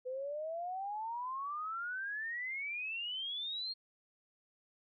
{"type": "exponential sweep", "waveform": "sine", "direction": "up", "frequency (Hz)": [498.6, 4280], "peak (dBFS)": -37, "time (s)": [0.05, 3.74], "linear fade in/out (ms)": 20, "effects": []}